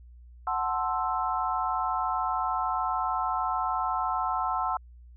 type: chord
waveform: sine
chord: F# half-diminished seventh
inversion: none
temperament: equal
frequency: 740 / 880 / 1046.5 / 1318.5 Hz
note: F#5 / A5 / C6 / E6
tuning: 0 / 0 / 0 / 0 cents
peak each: -31 / -32 / -31 / -31 dBFS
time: 0.47-4.77 s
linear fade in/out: 2 ms
effects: added 60 Hz sine -47 dBFS peak until 5.16 s